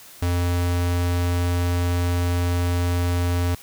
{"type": "tone", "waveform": "square", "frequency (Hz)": 87.8, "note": "F2", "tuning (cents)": 10, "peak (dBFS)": -20, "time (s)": [0.22, 3.55], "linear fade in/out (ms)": 5, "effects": ["white hiss -45 dBFS RMS until 3.62 s"]}